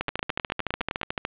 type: two click trains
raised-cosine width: 0.3 ms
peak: -11 / -10 dBFS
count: 10 / 18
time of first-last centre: 0.09-1.014 / 0.01-1.251 s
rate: 9.74 / 13.7 Hz
effects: resampled to 8000 Hz + 7-bit